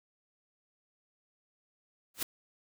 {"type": "noise with exponential growth", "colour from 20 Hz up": "white", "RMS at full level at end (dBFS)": -27, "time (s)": [2.14, 2.23], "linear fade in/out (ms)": 5, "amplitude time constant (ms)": 18, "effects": []}